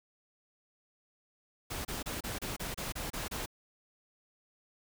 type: noise bursts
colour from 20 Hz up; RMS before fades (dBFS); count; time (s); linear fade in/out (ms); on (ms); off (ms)
pink; -38; 10; 1.7-3.461; 10; 150; 29
effects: none